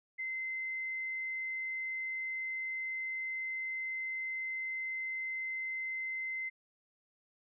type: tone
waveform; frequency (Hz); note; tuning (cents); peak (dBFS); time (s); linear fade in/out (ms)
sine; 2066; C7; -22; -35; 0.18-6.5; 20
effects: none